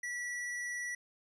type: tone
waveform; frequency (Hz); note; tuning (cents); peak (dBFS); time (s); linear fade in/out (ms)
square; 1947; B6; -25; -37; 0.03-0.95; 5
effects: resampled to 22050 Hz